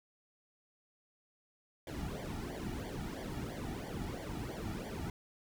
brown noise with flanger, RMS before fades -41 dBFS, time 1.87-5.1 s, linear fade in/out 2 ms, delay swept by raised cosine 0.75 to 1.95 ms, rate 3 Hz, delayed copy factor -0.95, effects none

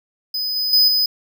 square tone with level steps, 5010 Hz, D#8, 11 cents sharp, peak -21 / -19 / -11 / -15 dBFS, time 0.34-1.06 s, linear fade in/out 5 ms, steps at 0.56 / 0.73 / 0.88 s, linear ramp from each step 2 ms, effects none

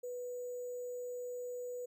sine tone with sample-and-hold, 493 Hz, B4, 3 cents flat, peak -39 dBFS, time 0.03-1.86 s, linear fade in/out 10 ms, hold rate 7350 Hz, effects none

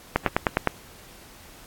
click train, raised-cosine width 0.5 ms, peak -3 dBFS, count 6, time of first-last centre 0.16-0.673 s, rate 9.74 Hz, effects pink hiss -48 dBFS RMS until 1.66 s + AAC 64 kbps

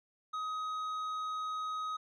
sine tone with tanh clipping, 1260 Hz, D#6, 21 cents sharp, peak -36 dBFS, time 0.33-1.97 s, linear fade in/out 10 ms, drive 7 dB, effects none

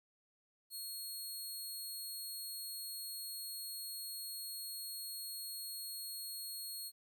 15% pulse tone, 4300 Hz, C8, 47 cents sharp, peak -36 dBFS, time 0.7-6.92 s, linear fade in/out 50 ms, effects 13-bit

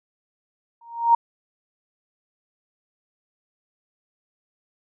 sine tone with exponential growth, 932.3 Hz, A#5, in tune, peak -9 dBFS, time 0.81-1.15 s, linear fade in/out 5 ms, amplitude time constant 72 ms, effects none

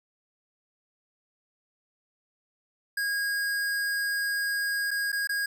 square tone with dropouts, 1636 Hz, G#6, 26 cents flat, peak -27 dBFS, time 2.97-5.46 s, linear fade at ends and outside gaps 5 ms, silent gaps 4.908-4.912 / 5.119-5.127 / 5.273-5.292 s, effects none

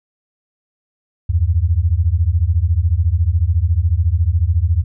sine beating tone pair, 77.78 / 91.78 Hz, D#2 / F#2, 0 / -14 cents, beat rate 14 Hz, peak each -15 dBFS, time 1.29-4.84 s, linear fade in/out 10 ms, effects none

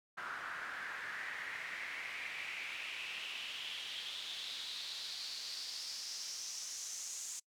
pink noise with band-pass filter sweep, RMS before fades -44 dBFS, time 0.17-7.4 s, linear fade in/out 10 ms, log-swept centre 1400 to 7000 Hz, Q 4.3, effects noise-tail reverb RT60 0.1 s tail -24 dB re dry

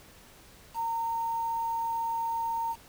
sine tone with quantisation, 918 Hz, A#5, 27 cents flat, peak -28 dBFS, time 0.74-2.76 s, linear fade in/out 50 ms, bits 8, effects pink hiss -54 dBFS RMS until 2.88 s

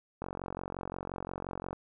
click train, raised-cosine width 1 ms, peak -23 dBFS, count 70, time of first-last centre 0.22-1.73 s, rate 45.7 Hz, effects none

